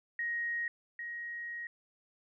sine tone pair in turn, 1879 / 1886 Hz, A#6 / A#6, +13 / +20 cents, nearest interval unison, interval 7 cents, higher second, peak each -32 / -38 dBFS, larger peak first, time 0.19-0.68 / 0.99-1.67 s, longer second, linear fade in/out 2 ms, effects none

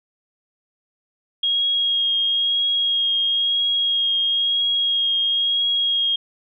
sine tone with vibrato, 3271 Hz, G#7, 27 cents flat, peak -17 dBFS, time 1.43-6.16 s, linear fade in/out 5 ms, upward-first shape triangle, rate 1 Hz, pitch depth 17 cents each way, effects none

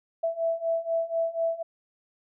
sine beating tone pair, 659.3 / 663.4 Hz, E5 / E5, 0 / +11 cents, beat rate 4.1 Hz, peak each -29 / -27 dBFS, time 0.23-1.63 s, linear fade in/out 10 ms, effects none

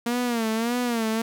sawtooth tone with vibrato, 233.1 Hz, A#3, in tune, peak -19 dBFS, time 0.06-1.22 s, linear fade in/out 5 ms, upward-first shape sine, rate 1.7 Hz, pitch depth 100 cents each way, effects none

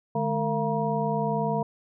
sine tone cluster, 150.5 / 211.9 / 455.5 / 686 / 951 Hz, D3 / G#3 / A#4 / F5 / A#5, +43 / +35 / -40 / -31 / +34 cents, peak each -30 dBFS, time 0.15-1.63 s, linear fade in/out 5 ms, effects none

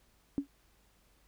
sine tone with exponential decay, 280.5 Hz, C#4, 21 cents sharp, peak -24 dBFS, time 0.38-0.47 s, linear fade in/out 0 ms, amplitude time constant 19 ms, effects added 50 Hz sine -69 dBFS peak until 1.27 s + pink hiss -69 dBFS RMS until 1.27 s

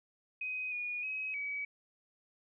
sine tone with pitch steps, 2513 / 2449 / 2543 / 2275 Hz, D#7 / D#7 / D#7 / C#7, +17 / -28 / +37 / +44 cents, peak -35 dBFS, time 0.41-1.65 s, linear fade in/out 5 ms, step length 310 ms, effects none

